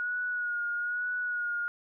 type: tone with vibrato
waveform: sine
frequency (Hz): 1449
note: F#6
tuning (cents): -37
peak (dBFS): -29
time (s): 0-1.68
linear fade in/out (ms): 0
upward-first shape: sine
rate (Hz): 1.1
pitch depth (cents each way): 30
effects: none